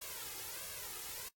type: noise with flanger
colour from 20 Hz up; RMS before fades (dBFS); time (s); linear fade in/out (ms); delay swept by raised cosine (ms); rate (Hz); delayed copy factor
white; -45; 0.01-1.29; 10; 1.8 to 2.41; 1.5; +0.75
effects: noise-tail reverb RT60 0.1 s tail -20 dB re dry + AAC 64 kbps